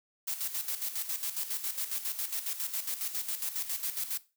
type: noise with tremolo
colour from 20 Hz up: blue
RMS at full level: -33 dBFS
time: 0.27-4.18 s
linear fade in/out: 10 ms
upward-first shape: square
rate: 7.3 Hz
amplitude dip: 65%
effects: noise-tail reverb RT60 0.3 s tail -18 dB re dry